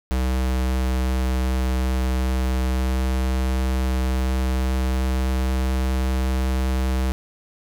square tone with pitch glide, 64.1 to 64.66 Hz, C2 to C2, -35 to -20 cents, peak -20 dBFS, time 0.11-7.12 s, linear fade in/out 0 ms, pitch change +15 cents, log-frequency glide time 2.12-5.77 s, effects none

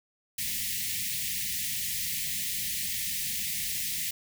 white band-stop noise, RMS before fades -32 dBFS, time 0.38-4.11 s, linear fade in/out 5 ms, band 230 to 1800 Hz, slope 96 dB/octave, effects none

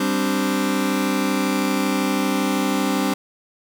sawtooth chord, G suspended fourth, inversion none, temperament just, 196 / 261.3 / 294 Hz, G3 / C4 / D4, 0 / -2 / +2 cents, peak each -19 dBFS, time 0-3.14 s, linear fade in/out 5 ms, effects 8-bit

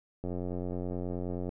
click train, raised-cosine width 2 ms, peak -23 dBFS, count 113, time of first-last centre 0.24-1.491 s, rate 89.5 Hz, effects none

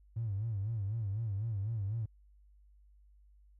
triangle tone with vibrato, 106.1 Hz, G#2, 38 cents sharp, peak -29 dBFS, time 0.16-2.06 s, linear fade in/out 10 ms, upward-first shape sine, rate 4 Hz, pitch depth 160 cents each way, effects tanh soft clip ceiling -30 dBFS + added 50 Hz sine -59 dBFS peak until 3.59 s

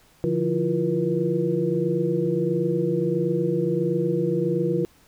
sine tone cluster, 146 / 173.7 / 329.2 / 350.7 / 479 Hz, D3 / F3 / E4 / F4 / A#4, -10 / -9 / -2 / +7 / +47 cents, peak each -29 / -26 / -30 / -25 / -26 dBFS, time 0.24-4.85 s, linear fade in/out 0 ms, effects pink hiss -57 dBFS RMS until 5.07 s

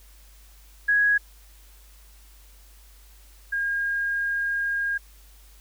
sine tone pair in turn, 1661.2 / 1621.4 Hz, G#6 / G#6, 0 / -42 cents, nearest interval unison, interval 42 cents, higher first, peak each -17 / -23 dBFS, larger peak first, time 0.88-1.18 / 3.52-4.98 s, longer second, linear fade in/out 10 ms, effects added 50 Hz sine -49 dBFS peak until 5.6 s + white hiss -56 dBFS RMS until 5.6 s

